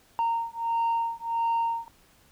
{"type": "beating tone pair", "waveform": "sine", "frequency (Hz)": [922, 923.5], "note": ["A#5", "A#5"], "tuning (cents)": [-19, -16], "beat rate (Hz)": 1.5, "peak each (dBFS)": -26, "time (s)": [0.19, 1.88], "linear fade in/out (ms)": 0, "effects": ["tanh soft clip ceiling -21 dBFS", "pink hiss -60 dBFS RMS until 2.31 s"]}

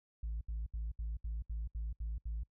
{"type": "tone bursts", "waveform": "sine", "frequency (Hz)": 55, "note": "A1", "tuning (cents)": 0, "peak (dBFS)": -34, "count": 9, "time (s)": [0.23, 2.434], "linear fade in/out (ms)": 5, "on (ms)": 180, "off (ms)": 73, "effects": ["noise-tail reverb RT60 0.1 s tail -26 dB re dry", "tanh soft clip ceiling -34 dBFS"]}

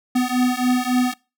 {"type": "beating tone pair", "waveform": "square", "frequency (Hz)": [248.5, 252.1], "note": ["B3", "B3"], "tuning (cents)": [11, 36], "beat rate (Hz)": 3.6, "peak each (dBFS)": -21, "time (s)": [0.15, 1.14], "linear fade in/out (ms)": 10, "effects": ["noise-tail reverb RT60 0.3 s tail -24 dB re dry"]}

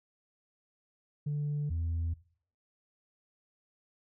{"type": "tone pair in turn", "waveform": "sine", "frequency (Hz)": [146.83, 82.98], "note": ["D3", "E2"], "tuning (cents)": [0, 12], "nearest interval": "minor seventh", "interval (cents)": 988, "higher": "first", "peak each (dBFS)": -28, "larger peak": "neither", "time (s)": [[1.26, 1.7], [1.7, 2.14]], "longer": "neither", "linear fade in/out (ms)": 10, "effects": ["noise-tail reverb RT60 0.5 s tail -20 dB re dry", "tanh soft clip ceiling -28 dBFS"]}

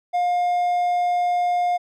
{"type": "tone", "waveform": "triangle", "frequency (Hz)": 710, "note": "F5", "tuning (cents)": 28, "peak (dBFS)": -16, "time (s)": [0.13, 1.78], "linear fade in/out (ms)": 20, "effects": []}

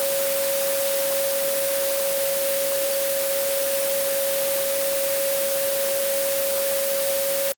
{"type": "tone in noise", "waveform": "sine", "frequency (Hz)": 552, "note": "C#5", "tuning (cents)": -7, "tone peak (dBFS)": -22, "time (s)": [0, 7.52], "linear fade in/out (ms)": 0, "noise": "white", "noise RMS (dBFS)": -25, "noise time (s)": [0, 7.52], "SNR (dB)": 0, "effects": ["high-pass 200 Hz 12 dB/octave", "Opus 24 kbps"]}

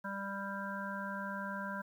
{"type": "harmonic tone", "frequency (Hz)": 197.7, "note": "G3", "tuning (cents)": 15, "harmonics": [1, 3, 5, 7, 8], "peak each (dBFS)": [-42, -46, -43, -46, -43], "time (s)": [0.04, 1.82], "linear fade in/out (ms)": 10, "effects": ["11-bit"]}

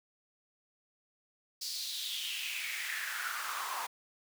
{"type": "noise with high-pass filter sweep", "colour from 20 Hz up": "pink", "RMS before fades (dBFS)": -38, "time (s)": [1.61, 3.87], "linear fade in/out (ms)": 10, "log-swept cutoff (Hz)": [4900, 920], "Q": 4.5, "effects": []}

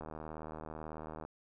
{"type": "click train", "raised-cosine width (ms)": 1, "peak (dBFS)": -30, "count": 98, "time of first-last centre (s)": [0.01, 1.25], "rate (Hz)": 78.2, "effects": []}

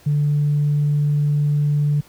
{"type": "tone", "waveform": "sine", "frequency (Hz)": 146.8, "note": "D3", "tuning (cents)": 0, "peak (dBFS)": -14, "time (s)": [0.06, 2.01], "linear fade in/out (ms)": 10, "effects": ["tanh soft clip ceiling -11 dBFS", "pink hiss -50 dBFS RMS until 2.08 s"]}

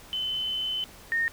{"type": "tone pair in turn", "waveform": "sine", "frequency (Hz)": [3042, 1840.4], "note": ["F#7", "A#6"], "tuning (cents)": [47, -23], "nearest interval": "major sixth", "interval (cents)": 870, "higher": "first", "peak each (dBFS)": [-27, -23], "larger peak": "second", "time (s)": [[0.13, 0.84], [1.12, 1.28]], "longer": "first", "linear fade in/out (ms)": 0, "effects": ["pink hiss -49 dBFS RMS until 1.32 s"]}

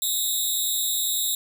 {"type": "tone with amplitude modulation", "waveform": "10% pulse", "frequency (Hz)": 3758, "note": "A#7", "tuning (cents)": 13, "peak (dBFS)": -11, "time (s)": [0.02, 1.35], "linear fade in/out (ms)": 2, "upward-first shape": "sine", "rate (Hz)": 258, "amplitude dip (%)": 90, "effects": []}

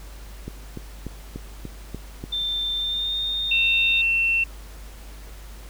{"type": "click train", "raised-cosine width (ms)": 3, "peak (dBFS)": -19, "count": 7, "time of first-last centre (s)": [0.48, 2.24], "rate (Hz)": 3.41}
{"type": "tone with pitch glide", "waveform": "sine", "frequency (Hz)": [3572, 3655], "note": ["A7", "A#7"], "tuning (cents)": [25, -35], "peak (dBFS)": -23, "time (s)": [2.32, 4.02], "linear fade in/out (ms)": 10, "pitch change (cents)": 40, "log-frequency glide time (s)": [2.76, 3.16]}
{"type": "tone", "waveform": "sine", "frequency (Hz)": 2700, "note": "E7", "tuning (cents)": 41, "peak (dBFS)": -18, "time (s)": [3.51, 4.44], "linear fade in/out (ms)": 5}
{"effects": ["added 50 Hz sine -38 dBFS peak until 5.69 s", "pink hiss -47 dBFS RMS until 5.69 s"]}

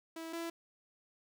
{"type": "tone pair in turn", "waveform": "sawtooth", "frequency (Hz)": [326.8, 334.2], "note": ["E4", "E4"], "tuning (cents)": [-15, 24], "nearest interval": "unison", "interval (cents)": 39, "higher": "second", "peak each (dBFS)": [-38, -34], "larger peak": "second", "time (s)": [[0.16, 0.33], [0.33, 0.5]], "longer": "neither", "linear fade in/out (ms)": 5, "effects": []}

